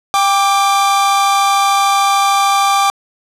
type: tone pair together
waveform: 45% pulse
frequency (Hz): 793.8 / 1174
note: G5 / D6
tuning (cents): +22 / -1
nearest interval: perfect fifth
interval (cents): 677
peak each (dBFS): -13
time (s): 0.14-2.9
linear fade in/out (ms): 0
effects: low-pass 11000 Hz 12 dB/octave